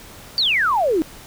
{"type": "exponential sweep", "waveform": "sine", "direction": "down", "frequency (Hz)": [4713, 294.8], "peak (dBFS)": -15, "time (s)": [0.38, 1.02], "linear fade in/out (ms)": 0, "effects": ["pink hiss -41 dBFS RMS until 1.26 s"]}